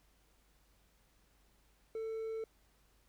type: tone with hard clipping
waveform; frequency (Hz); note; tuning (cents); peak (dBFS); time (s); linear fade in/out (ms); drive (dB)
triangle; 445.2; A4; +20; -38; 1.95-2.44; 2; 5
effects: added 50 Hz sine -70 dBFS peak until 3.08 s + pink hiss -72 dBFS RMS until 3.08 s